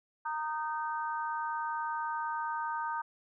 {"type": "harmonic tone", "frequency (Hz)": 308.4, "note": "D#4", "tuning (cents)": -15, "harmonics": [3, 4, 5], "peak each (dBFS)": [-34, -38, -40], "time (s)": [0.25, 3.02], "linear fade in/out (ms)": 10, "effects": []}